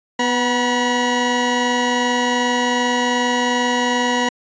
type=tone pair together; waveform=20% pulse; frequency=246.9 / 965 Hz; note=B3 / B5; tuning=0 / -40 cents; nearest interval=2 octaves; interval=2360 cents; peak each=-14 dBFS; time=0.19-4.29 s; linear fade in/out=5 ms; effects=resampled to 16000 Hz